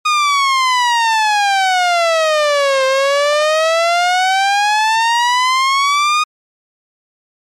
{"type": "exponential two-way sweep", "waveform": "sawtooth", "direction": "down then up", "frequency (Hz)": [1241, 525, 1241], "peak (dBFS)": -7, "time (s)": [0.05, 6.24], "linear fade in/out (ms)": 10, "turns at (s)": 2.85, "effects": ["low-pass 6000 Hz 12 dB/octave", "MP3 64 kbps"]}